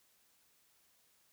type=silence; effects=white hiss -71 dBFS RMS until 1.32 s